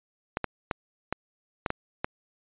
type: clicks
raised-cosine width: 0.5 ms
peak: -12 dBFS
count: 7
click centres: 0.371 / 0.443 / 0.712 / 1.126 / 1.662 / 1.704 / 2.045 s
effects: resampled to 8000 Hz